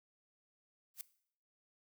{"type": "noise with exponential growth", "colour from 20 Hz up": "blue", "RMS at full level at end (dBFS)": -39, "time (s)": [0.94, 1.01], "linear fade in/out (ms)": 1, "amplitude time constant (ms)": 15, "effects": ["noise-tail reverb RT60 0.6 s tail -18 dB re dry"]}